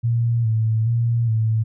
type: tone with vibrato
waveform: sine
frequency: 114 Hz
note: A#2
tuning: 38 cents flat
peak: -16 dBFS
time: 0.03-1.64 s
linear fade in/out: 20 ms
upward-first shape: square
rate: 1.2 Hz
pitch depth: 47 cents each way
effects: none